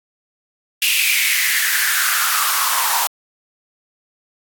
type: noise with high-pass filter sweep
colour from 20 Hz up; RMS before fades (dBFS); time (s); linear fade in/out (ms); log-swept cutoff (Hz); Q
white; -17; 0.82-3.07; 2; 2700 to 880; 5.9
effects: AAC 64 kbps